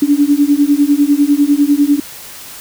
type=beating tone pair; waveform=sine; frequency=283.2 / 293.2 Hz; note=C#4 / D4; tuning=+37 / -3 cents; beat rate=10 Hz; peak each=-11 dBFS; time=0.02-2 s; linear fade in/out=5 ms; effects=white hiss -32 dBFS RMS until 2.6 s